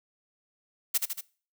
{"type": "noise with echo", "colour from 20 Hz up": "blue", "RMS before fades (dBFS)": -24, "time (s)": [0.94, 0.98], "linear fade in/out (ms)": 10, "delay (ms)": 77, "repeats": 3, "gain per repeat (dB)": -4, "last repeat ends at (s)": 1.211, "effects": ["noise-tail reverb RT60 0.4 s tail -21 dB re dry"]}